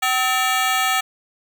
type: ring-modulated tone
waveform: 20% pulse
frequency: 1026 Hz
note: C6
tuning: 34 cents flat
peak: -9 dBFS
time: 0.02-1.01 s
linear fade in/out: 10 ms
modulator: 262 Hz
effects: none